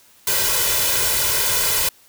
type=noise with comb filter; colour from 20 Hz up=white; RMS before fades=-19 dBFS; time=0.27-1.89 s; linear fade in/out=5 ms; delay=2 ms; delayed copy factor=+0.8; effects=white hiss -52 dBFS RMS until 2.08 s